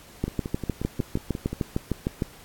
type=two click trains; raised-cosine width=3 ms; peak=-11 / -17 dBFS; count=14 / 8; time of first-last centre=0.24-2.222 / 0.28-1.53 s; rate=6.56 / 5.6 Hz; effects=pink hiss -49 dBFS RMS until 2.44 s + AAC 64 kbps